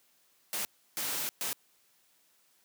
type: noise bursts at uneven times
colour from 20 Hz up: white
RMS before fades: -34 dBFS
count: 3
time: 0.53-0.65 / 0.97-1.29 / 1.41-1.53 s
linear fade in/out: 0 ms
effects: white hiss -68 dBFS RMS until 2.64 s + high-pass 150 Hz 12 dB/octave